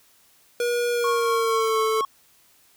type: tone with pitch glide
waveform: square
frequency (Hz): 480.4 to 440.5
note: B4 to A4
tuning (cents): -48 to +2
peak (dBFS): -22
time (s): 0.6-2.01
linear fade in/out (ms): 2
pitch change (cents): -150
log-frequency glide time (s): 0.92-1.8
type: tone with tremolo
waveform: triangle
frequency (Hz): 1097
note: C#6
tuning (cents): -18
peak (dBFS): -20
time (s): 1.04-2.05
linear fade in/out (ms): 2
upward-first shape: triangle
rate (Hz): 4.3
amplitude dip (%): 45
effects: white hiss -58 dBFS RMS until 2.76 s